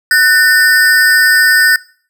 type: ring-modulated tone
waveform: square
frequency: 1648 Hz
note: G#6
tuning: 14 cents flat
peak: -4 dBFS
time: 0.11-1.76 s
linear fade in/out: 2 ms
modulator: 156 Hz
effects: noise-tail reverb RT60 0.5 s tail -22 dB re dry